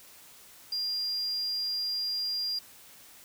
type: tone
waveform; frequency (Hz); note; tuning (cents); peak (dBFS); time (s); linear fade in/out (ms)
triangle; 4800; D8; +37; -27; 0.72-2.59; 5
effects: tanh soft clip ceiling -24 dBFS + white hiss -53 dBFS RMS until 3.24 s